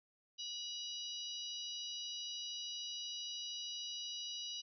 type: harmonic tone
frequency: 973 Hz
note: B5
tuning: 26 cents flat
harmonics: 3 / 4 / 5 / 6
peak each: -45 / -47 / -49 / -51 dBFS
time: 0.38-4.62 s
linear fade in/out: 20 ms
effects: none